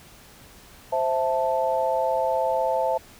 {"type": "chord", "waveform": "sine", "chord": "A minor", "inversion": "first", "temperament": "equal", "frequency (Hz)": [523.3, 659.3, 880], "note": ["C5", "E5", "A5"], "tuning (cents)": [0, 0, 0], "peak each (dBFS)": -25, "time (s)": [0.92, 2.98], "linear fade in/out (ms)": 10, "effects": ["pink hiss -49 dBFS RMS until 3.19 s"]}